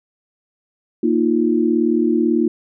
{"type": "chord", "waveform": "sine", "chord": "Bb suspended fourth", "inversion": "none", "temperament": "equal", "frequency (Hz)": [233.1, 311.1, 349.2], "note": ["Bb3", "Eb4", "F4"], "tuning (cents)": [0, 0, 0], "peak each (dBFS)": -18, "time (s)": [1.03, 2.48], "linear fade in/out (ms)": 5, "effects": []}